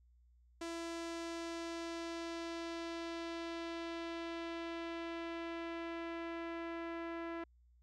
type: tone with low-pass filter sweep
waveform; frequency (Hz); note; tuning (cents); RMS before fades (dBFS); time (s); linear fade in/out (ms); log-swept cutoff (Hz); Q
sawtooth; 334.7; E4; +26; -43; 0.61-7.44; 5; 7600 to 1900; 1.2
effects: added 60 Hz sine -64 dBFS peak until 7.82 s